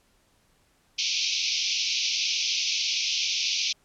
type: band-pass noise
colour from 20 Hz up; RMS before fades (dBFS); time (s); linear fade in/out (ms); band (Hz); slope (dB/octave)
white; -27; 0.98-3.73; 10; 2300 to 6100; 96
effects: pink hiss -65 dBFS RMS until 3.84 s + low-pass 12000 Hz 12 dB/octave